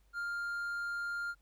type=tone; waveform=triangle; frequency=1401 Hz; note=F6; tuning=5 cents sharp; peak=-33 dBFS; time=0.13-1.35 s; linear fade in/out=50 ms; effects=added 50 Hz sine -65 dBFS peak until 1.41 s + pink hiss -75 dBFS RMS until 1.41 s